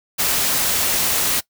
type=noise; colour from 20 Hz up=white; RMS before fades=-19 dBFS; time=0.18-1.41 s; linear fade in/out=20 ms; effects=noise-tail reverb RT60 0.1 s tail -21 dB re dry